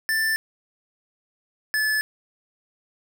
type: tone pair in turn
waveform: square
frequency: 1771 / 1730.6 Hz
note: A6 / A6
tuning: +11 / -29 cents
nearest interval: unison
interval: 40 cents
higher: first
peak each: -21 / -21 dBFS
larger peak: neither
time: 0.09-0.36 / 1.74-2.01 s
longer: neither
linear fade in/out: 0 ms
effects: 8-bit